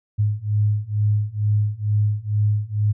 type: beating tone pair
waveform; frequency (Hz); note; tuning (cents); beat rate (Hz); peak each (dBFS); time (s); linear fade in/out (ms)
sine; 103.83 / 106.03; G#2 / G#2; 0 / +36; 2.2; -21 / -20; 0.18-2.93; 20
effects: none